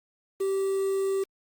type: tone with quantisation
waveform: triangle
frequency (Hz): 388.3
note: G4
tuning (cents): -16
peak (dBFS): -22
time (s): 0.4-1.24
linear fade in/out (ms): 10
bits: 7
effects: Opus 32 kbps